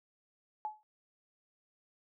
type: tone with exponential decay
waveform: sine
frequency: 855 Hz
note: A5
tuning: 50 cents flat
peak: -31 dBFS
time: 0.65-0.83 s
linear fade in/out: 0 ms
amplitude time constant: 37 ms
effects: high-pass 400 Hz 12 dB/octave